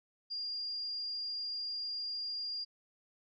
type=tone; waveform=sine; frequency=4809 Hz; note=D8; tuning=40 cents sharp; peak=-36 dBFS; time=0.3-2.65 s; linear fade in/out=20 ms; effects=none